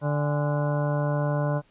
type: harmonic tone with a mistuned harmonic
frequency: 146.83 Hz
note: D3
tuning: in tune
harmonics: 1 / 2 / 3 / 4 / 5 / 6 / 7 / 8 / 9 / 10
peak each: -24 / -34 / -37 / -29 / -41 / -38 / -36 / -47 / -47 / -40 dBFS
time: 0.01-1.62 s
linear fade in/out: 50 ms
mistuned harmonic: 6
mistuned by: -99 cents
effects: pink hiss -62 dBFS RMS until 1.7 s + resampled to 8000 Hz